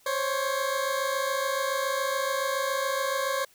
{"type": "tone pair together", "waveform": "20% pulse", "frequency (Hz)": [529, 556.1], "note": ["C5", "C#5"], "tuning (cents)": [19, 5], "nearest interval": "minor second", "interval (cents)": 86, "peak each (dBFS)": -24, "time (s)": [0.06, 3.45], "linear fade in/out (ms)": 5, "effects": ["white hiss -60 dBFS RMS until 3.54 s"]}